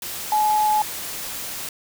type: tone in noise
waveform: sine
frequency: 850 Hz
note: G#5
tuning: 40 cents sharp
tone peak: -16 dBFS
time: 0.32-0.82 s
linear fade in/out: 2 ms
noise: white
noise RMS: -31 dBFS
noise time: 0.02-1.69 s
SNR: +12 dB
effects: none